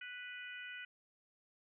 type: harmonic tone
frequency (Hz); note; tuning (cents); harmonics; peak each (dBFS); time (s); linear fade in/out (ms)
493.9; B4; 0; 3 / 4 / 5 / 6; -48 / -51 / -51 / -54; 0.01-0.85; 5
effects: none